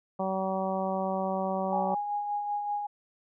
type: harmonic tone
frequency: 190.3 Hz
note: F#3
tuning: 49 cents sharp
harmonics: 1 / 2 / 3 / 4 / 5 / 6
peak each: -33 / -38 / -32 / -33 / -37 / -40 dBFS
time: 0.19-1.95 s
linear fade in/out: 10 ms
type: tone with tremolo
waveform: sine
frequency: 824 Hz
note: G#5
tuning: 14 cents flat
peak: -27 dBFS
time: 1.72-2.87 s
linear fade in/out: 10 ms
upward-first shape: sine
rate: 5.2 Hz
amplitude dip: 40%
effects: none